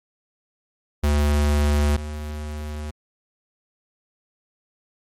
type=tone pair in turn; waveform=square; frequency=73.42 / 75.35 Hz; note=D2 / D2; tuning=0 / +45 cents; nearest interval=unison; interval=45 cents; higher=second; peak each=-17 / -29 dBFS; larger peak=first; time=1.03-1.97 / 1.97-2.91 s; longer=neither; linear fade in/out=10 ms; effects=MP3 64 kbps